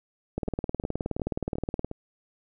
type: two click trains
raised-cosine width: 2 ms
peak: -15 / -20 dBFS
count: 29 / 5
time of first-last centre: 0.38-1.846 / 0.48-1.914 s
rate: 19.1 / 2.79 Hz
effects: none